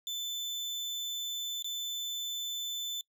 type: tone with dropouts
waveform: 35% pulse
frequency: 3520 Hz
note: A7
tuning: in tune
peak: -32 dBFS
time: 0.07-3.01 s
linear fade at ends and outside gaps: 1 ms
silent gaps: 1.624-1.644 s
effects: noise-tail reverb RT60 0.1 s tail -24 dB re dry